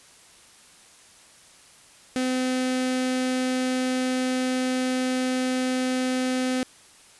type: tone with notch filter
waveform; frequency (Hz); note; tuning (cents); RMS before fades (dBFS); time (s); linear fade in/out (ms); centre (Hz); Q
sawtooth; 255.9; C4; -38; -25; 2.16-6.63; 0; 980; 1.9
effects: white hiss -52 dBFS RMS until 7.19 s + resampled to 24000 Hz